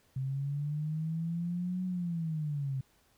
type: linear two-way sweep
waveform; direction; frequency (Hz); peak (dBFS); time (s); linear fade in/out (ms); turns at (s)
sine; up then down; 130.81 to 185 to 130.81; -31; 0.16-2.81; 5; 1.85
effects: pink hiss -68 dBFS RMS until 3.17 s